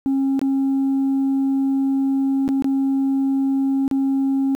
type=tone with dropouts; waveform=sine; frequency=271 Hz; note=C#4; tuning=39 cents flat; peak=-14 dBFS; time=0.06-4.55 s; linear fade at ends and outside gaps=0 ms; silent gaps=0.393-0.415 / 2.479-2.489 / 2.623-2.644 / 3.879-3.912 s; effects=tanh soft clip ceiling -15 dBFS + 9-bit